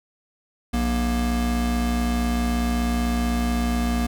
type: tone pair together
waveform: square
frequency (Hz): 60.3 / 236.9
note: B1 / A#3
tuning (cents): -41 / +28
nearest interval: 2 octaves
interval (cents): 2369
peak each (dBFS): -24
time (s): 0.73-4.07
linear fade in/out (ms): 10
effects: none